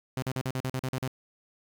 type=tone bursts; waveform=sawtooth; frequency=130 Hz; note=C3; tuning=11 cents flat; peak=-25 dBFS; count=10; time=0.17-1.078 s; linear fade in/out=2 ms; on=53 ms; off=42 ms; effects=9-bit